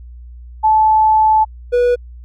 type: tone pair in turn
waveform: sine / triangle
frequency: 869 / 487.7 Hz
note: A5 / B4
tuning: -22 / -22 cents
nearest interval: minor seventh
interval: 1000 cents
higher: first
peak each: -8 dBFS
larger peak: neither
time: 0.63-1.45 / 1.72-1.96 s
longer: first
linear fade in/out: 20 ms
effects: added 60 Hz sine -32 dBFS peak until 2.24 s